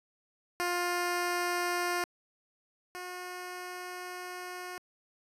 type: tone pair in turn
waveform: 10% pulse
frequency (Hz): 352.7 / 361.2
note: F4 / F#4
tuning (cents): +17 / -42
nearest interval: unison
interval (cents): 41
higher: second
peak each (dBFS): -21 / -31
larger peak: first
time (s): 0.6-2.04 / 2.95-4.78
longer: second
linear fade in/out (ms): 0
effects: resampled to 32000 Hz